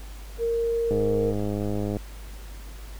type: tone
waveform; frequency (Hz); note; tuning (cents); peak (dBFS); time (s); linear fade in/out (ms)
sine; 463.4; A#4; -10; -22; 0.38-1.34; 50
type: click train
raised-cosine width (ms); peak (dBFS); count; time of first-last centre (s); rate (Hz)
2; -16; 110; 0.91-1.968; 103
effects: added 50 Hz sine -37 dBFS peak until 2.99 s + pink hiss -48 dBFS RMS until 2.99 s